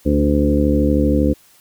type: harmonic tone with a mistuned harmonic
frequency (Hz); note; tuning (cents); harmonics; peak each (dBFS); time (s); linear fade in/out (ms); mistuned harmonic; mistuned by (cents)
72.8; D2; -15; 1 / 2 / 3 / 4 / 5 / 6 / 7; -18 / -24 / -19 / -17 / -26 / -27 / -21; 0.05-1.34; 20; 5; +16
effects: white hiss -51 dBFS RMS until 1.6 s